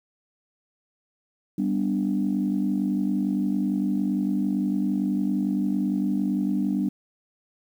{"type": "chord", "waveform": "sine", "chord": "G major", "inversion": "none", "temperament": "equal", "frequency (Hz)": [196, 246.9, 293.7], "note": ["G3", "B3", "D4"], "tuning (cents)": [0, 0, 0], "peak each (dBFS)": [-24, -27, -26], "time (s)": [1.58, 6.89], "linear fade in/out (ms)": 5, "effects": ["tanh soft clip ceiling -14 dBFS", "9-bit"]}